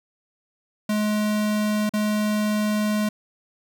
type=tone with dropouts; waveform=square; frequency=211.3 Hz; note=G#3; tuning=30 cents sharp; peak=-21 dBFS; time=0.89-3.09 s; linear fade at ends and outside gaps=5 ms; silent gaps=1.894-1.936 s; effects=10-bit